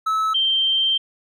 triangle / sine tone pair in turn, 1300 / 3141 Hz, E6 / G7, -24 / +3 cents, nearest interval octave + minor third, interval 1527 cents, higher second, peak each -16 dBFS, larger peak neither, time 0.06-0.34 / 0.34-0.98 s, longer second, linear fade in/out 10 ms, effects none

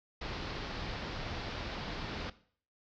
pink low-pass noise, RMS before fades -40 dBFS, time 0.21-2.3 s, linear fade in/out 5 ms, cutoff 5100 Hz, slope 48 dB/octave, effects noise-tail reverb RT60 0.5 s tail -17 dB re dry

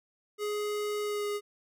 square tone with pitch glide, 417.4 to 412.8 Hz, G#4 to G#4, +9 to -10 cents, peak -31 dBFS, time 0.38-1.41 s, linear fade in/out 50 ms, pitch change -19 cents, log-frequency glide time 1.03-1.26 s, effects none

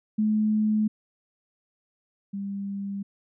sine tone pair in turn, 214.3 / 198.72 Hz, A3 / G3, -45 / +24 cents, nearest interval minor second, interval 131 cents, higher first, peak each -20 / -29 dBFS, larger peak first, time 0.18-0.88 / 2.33-3.03 s, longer neither, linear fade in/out 10 ms, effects none

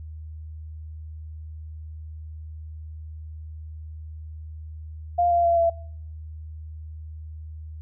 sine tone with pitch steps, 699 / 690.2 / 681.5 / 672.9 Hz, F5 / F5 / F5 / E5, +1 / -21 / -43 / +35 cents, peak -17 dBFS, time 5.18-5.7 s, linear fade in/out 10 ms, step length 130 ms, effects noise-tail reverb RT60 0.6 s tail -22 dB re dry + added 78 Hz sine -35 dBFS peak until 7.81 s

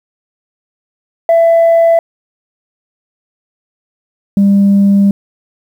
sine tone pair in turn, 667 / 199.16 Hz, E5 / G3, +20 / +28 cents, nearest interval octave + major sixth, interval 2092 cents, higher first, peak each -3 dBFS, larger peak neither, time 1.29-1.99 / 4.37-5.11 s, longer second, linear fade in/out 2 ms, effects tanh soft clip ceiling -3 dBFS + 7-bit

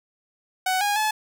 sawtooth tone with pitch steps, 747 / 820 / 860 Hz, F#5 / G#5 / A5, +16 / -22 / -40 cents, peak -17 dBFS, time 0.66-1.11 s, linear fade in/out 5 ms, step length 150 ms, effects none

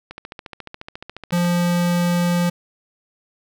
click train, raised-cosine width 0.3 ms, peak -18 dBFS, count 20, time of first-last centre 0.11-1.448 s, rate 14.2 Hz
square tone, 174.7 Hz, F3, 1 cent sharp, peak -17 dBFS, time 1.32-2.5 s, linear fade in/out 10 ms
effects none

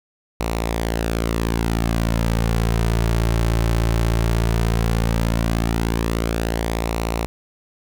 sawtooth tone with flanger, 56.6 Hz, A1, 50 cents sharp, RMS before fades -20 dBFS, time 0.4-7.26 s, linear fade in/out 0 ms, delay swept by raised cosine 0.61 to 4.21 ms, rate 0.15 Hz, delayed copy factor -0.5, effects none

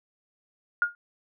sine tone with exponential decay, 1424 Hz, F6, 33 cents sharp, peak -16 dBFS, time 0.82-0.95 s, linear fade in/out 1 ms, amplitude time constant 28 ms, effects none

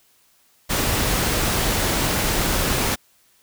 pink noise, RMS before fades -21 dBFS, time 0.69-2.96 s, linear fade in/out 20 ms, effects white hiss -59 dBFS RMS until 3.42 s

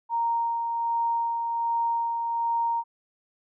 sine tone with tremolo, 930 Hz, A#5, 4 cents flat, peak -22 dBFS, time 0.09-2.84 s, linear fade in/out 50 ms, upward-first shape sine, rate 1.3 Hz, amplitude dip 35%, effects none

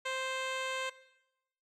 10% pulse tone with low-pass filter, 523.3 Hz, C5, in tune, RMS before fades -36 dBFS, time 0.05-0.9 s, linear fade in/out 10 ms, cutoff 6200 Hz, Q 0.83, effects noise-tail reverb RT60 0.9 s tail -18 dB re dry

